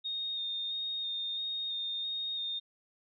sine tone with vibrato, 3683 Hz, A#7, 22 cents flat, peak -33 dBFS, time 0.04-2.6 s, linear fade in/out 20 ms, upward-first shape square, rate 1.5 Hz, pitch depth 14 cents each way, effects none

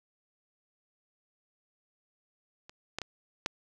clicks, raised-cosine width 0.2 ms, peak -30 / -16 / -19 / -12 dBFS, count 4, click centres 2.695 / 2.986 / 3.017 / 3.461 s, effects none

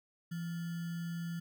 sine tone with sample-and-hold, 168.9 Hz, E3, 42 cents sharp, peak -36 dBFS, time 0.31-1.4 s, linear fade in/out 10 ms, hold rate 1575 Hz, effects none

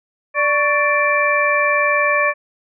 harmonic tone with a mistuned harmonic, 587.3 Hz, D5, in tune, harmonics 1 / 2 / 3 / 4, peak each -19 / -19 / -19 / -19 dBFS, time 0.34-2.34 s, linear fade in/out 50 ms, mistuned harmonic 2, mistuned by -83 cents, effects none

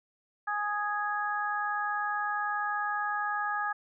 harmonic tone, 415.3 Hz, G#4, in tune, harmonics 2 / 3 / 4, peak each -33 / -33 / -33 dBFS, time 0.47-3.73 s, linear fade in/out 10 ms, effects none

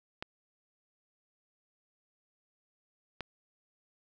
clicks, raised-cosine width 0.3 ms, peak -21 dBFS, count 2, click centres 0.225 / 3.207 s, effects none

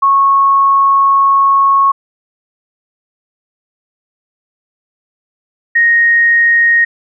sine tone pair in turn, 1100 / 1866.4 Hz, C#6 / A#6, -14 / +2 cents, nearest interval major sixth, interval 916 cents, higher second, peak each -6 dBFS, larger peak neither, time 0.02-1.92 / 5.75-6.85 s, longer first, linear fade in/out 10 ms, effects none

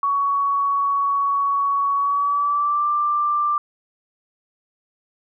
sine tone with pitch glide, 1121 to 1182.2 Hz, C#6 to D6, +19 to +11 cents, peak -17 dBFS, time 0.03-3.58 s, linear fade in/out 2 ms, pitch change +92 cents, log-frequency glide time 1.95-2.88 s, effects none

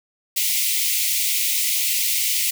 white high-pass noise, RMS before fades -21 dBFS, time 0.36-2.51 s, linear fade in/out 10 ms, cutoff 2000 Hz, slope 96 dB/octave, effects none

